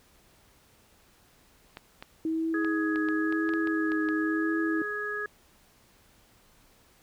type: clicks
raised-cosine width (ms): 0.3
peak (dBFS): -24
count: 11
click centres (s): 1.771 / 2.025 / 2.647 / 2.959 / 3.087 / 3.325 / 3.491 / 3.537 / 3.673 / 3.919 / 4.088
type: tone with vibrato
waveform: sine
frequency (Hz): 320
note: D#4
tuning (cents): +49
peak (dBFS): -26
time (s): 2.25-4.82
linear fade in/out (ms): 2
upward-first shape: triangle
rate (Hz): 0.96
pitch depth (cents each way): 33
type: harmonic tone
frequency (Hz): 417.7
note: G#4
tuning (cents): +10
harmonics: 1 / 3 / 4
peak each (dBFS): -36 / -38 / -32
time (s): 2.54-5.26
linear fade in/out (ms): 2
effects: pink hiss -61 dBFS RMS until 7.02 s